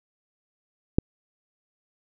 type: click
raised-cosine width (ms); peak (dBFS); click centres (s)
3; -5; 0.985
effects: none